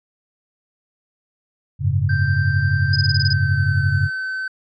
sine chord, F# suspended second, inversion none, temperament just, 92.5 / 104.06 / 138.75 Hz, F#2 / G#2 / C#3, 0 / +4 / +2 cents, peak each -20 dBFS, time 1.79-4.1 s, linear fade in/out 50 ms
triangle tone with pitch glide, 1567 to 1530.3 Hz, G6 to G6, -1 to -42 cents, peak -21 dBFS, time 2.09-4.48 s, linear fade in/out 5 ms, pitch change -41 cents, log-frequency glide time 2.94-3.82 s
sine tone bursts, 4979 Hz, D#8, in tune, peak -18 dBFS, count 8, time 2.93-3.332 s, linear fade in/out 5 ms, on 31 ms, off 22 ms
effects resampled to 16000 Hz

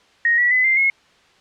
sine tone with pitch steps, 1871 / 1941.5 / 2015 / 2090 / 2169 Hz, A#6 / B6 / B6 / C7 / C#7, +6 / -30 / +34 / -2 / -38 cents, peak -13 dBFS, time 0.25-0.9 s, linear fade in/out 2 ms, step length 130 ms, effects white hiss -54 dBFS RMS until 1.4 s + low-pass 4000 Hz 12 dB/octave

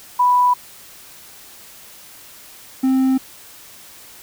sine / triangle tone pair in turn, 987.8 / 262.7 Hz, B5 / C4, 0 / +7 cents, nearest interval octave + major seventh, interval 2293 cents, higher first, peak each -11 dBFS, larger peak neither, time 0.19-0.54 / 2.83-3.18 s, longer neither, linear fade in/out 10 ms, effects white hiss -42 dBFS RMS until 4.22 s

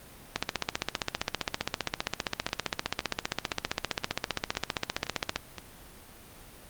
two click trains, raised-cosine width 0.2 ms, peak -9 / -19 dBFS, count 77 / 7, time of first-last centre 0.36-5.36 / 2.49-5.583 s, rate 15.2 / 1.94 Hz, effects pink hiss -50 dBFS RMS until 6.69 s + Opus 32 kbps

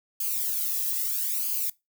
violet noise with flanger, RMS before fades -28 dBFS, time 0.2-1.7 s, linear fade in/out 5 ms, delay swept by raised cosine 0.53 to 1.38 ms, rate 0.77 Hz, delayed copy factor -0.9, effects noise-tail reverb RT60 0.2 s tail -21 dB re dry

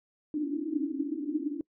pink band-pass noise, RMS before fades -32 dBFS, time 0.34-1.61 s, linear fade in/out 2 ms, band 280 to 320 Hz, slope 96 dB/octave, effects noise-tail reverb RT60 0.1 s tail -25 dB re dry

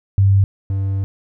sine / triangle tone pair in turn, 98.1 / 97.37 Hz, G2 / G2, +2 / -11 cents, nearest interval unison, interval 13 cents, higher first, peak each -9 / -15 dBFS, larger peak first, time 0.18-0.44 / 0.7-1.04 s, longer second, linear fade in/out 0 ms, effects none

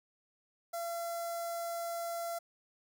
sawtooth tone with notch filter, 680 Hz, F5, 46 cents flat, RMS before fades -38 dBFS, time 0.73-2.39 s, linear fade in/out 10 ms, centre 2800 Hz, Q 0.5, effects none

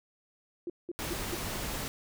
sine tone bursts, 347.6 Hz, F4, 8 cents flat, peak -33 dBFS, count 4, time 0.67-1.352 s, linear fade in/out 2 ms, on 28 ms, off 190 ms
pink noise, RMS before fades -36 dBFS, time 0.99-1.88 s, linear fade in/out 0 ms
effects none

